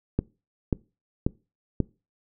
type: click train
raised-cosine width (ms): 3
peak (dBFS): -9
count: 4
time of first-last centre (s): 0.19-1.803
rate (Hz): 1.86
effects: noise-tail reverb RT60 0.3 s tail -23 dB re dry